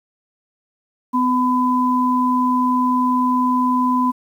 sine tone pair together, 252.1 / 1005 Hz, B3 / B5, +36 / +30 cents, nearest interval 2 octaves, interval 2394 cents, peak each -17 dBFS, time 1.13-4.12 s, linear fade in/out 20 ms, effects 8-bit

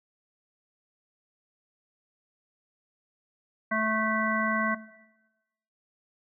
harmonic tone, 218.8 Hz, A3, 9 cents flat, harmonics 1 / 3 / 5 / 7 / 9, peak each -31 / -31 / -31 / -31 / -31 dBFS, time 3.71-4.75 s, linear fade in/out 10 ms, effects noise-tail reverb RT60 1.0 s tail -17 dB re dry

